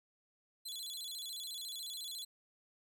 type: tone with vibrato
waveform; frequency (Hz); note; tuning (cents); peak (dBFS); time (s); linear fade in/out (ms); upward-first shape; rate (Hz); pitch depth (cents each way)
sawtooth; 3729; A#7; 0; -39; 0.65-2.25; 10; square; 14; 160
effects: none